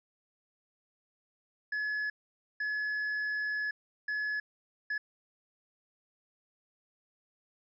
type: tone bursts at uneven times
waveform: triangle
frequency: 1703 Hz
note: G#6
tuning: 43 cents sharp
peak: -29 dBFS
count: 4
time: 1.72-2.1 / 2.6-3.71 / 4.08-4.4 / 4.9-4.98 s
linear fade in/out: 5 ms
effects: resampled to 16000 Hz

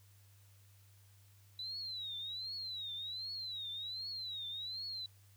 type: tone with vibrato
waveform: sine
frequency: 3944 Hz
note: B7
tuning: 3 cents flat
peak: -40 dBFS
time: 1.59-5.06 s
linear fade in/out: 2 ms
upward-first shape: triangle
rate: 1.3 Hz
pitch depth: 190 cents each way
effects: added 99 Hz sine -61 dBFS peak until 5.36 s + white hiss -69 dBFS RMS until 5.36 s

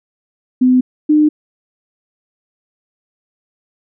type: tone pair in turn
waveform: sine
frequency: 253.7 / 302.8 Hz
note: B3 / D#4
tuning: +47 / -47 cents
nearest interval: minor third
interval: 306 cents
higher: second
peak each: -7 dBFS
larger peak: neither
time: 0.61-0.81 / 1.09-1.29 s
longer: neither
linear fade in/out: 10 ms
effects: none

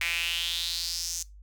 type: tone with high-pass filter sweep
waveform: sawtooth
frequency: 170.1 Hz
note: F3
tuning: 45 cents flat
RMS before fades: -31 dBFS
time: 0.01-1.23 s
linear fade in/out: 2 ms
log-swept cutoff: 2200 to 6400 Hz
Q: 4.6
effects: noise-tail reverb RT60 0.2 s tail -19 dB re dry + added 50 Hz sine -46 dBFS peak until 1.42 s

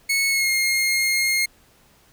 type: tone with pitch glide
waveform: sawtooth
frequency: 2200 to 2137 Hz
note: C#7 to C7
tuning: -14 to +36 cents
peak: -15 dBFS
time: 0.09-1.46 s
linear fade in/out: 10 ms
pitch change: -50 cents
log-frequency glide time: 0.29-0.51 s
effects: pink hiss -56 dBFS RMS until 2.12 s

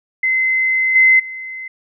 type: tone with level steps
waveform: sine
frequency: 2056 Hz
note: C7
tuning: 31 cents flat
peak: -13 / -7 / -26 dBFS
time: 0.23-1.68 s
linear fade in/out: 5 ms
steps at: 0.95 / 1.19 s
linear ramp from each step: 10 ms
effects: none

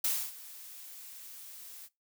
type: noise with ADSR envelope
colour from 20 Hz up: blue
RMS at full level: -29 dBFS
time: 0.04-1.89 s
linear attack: 5 ms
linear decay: 270 ms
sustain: -19 dB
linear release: 43 ms
effects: noise-tail reverb RT60 0.2 s tail -20 dB re dry

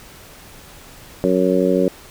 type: harmonic tone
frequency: 92.5 Hz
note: F#2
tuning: in tune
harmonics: 2 / 3 / 4 / 5 / 6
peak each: -20 / -20 / -20 / -20 / -20 dBFS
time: 1.24-1.88 s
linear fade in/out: 0 ms
effects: pink hiss -42 dBFS RMS until 2.1 s

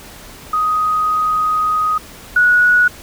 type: tone pair in turn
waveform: sine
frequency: 1251 / 1462.8 Hz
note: D#6 / F#6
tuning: +9 / -20 cents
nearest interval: minor third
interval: 271 cents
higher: second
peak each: -13 / -8 dBFS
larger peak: second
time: 0.53-1.98 / 2.36-2.88 s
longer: first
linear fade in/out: 5 ms
effects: pink hiss -37 dBFS RMS until 3.02 s

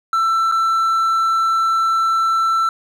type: tone with dropouts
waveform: triangle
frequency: 1335 Hz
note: E6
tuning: 22 cents sharp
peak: -12 dBFS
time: 0.13-2.69 s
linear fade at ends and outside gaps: 2 ms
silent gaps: 0.515-0.521 s
effects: none

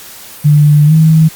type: tone with pitch glide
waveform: sine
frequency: 148.2 to 158.84 Hz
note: D3 to D#3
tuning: +16 to +36 cents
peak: -3 dBFS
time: 0.44-1.29 s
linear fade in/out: 20 ms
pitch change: +120 cents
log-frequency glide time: 0.86-0.93 s
effects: white hiss -32 dBFS RMS until 1.35 s + Opus 48 kbps

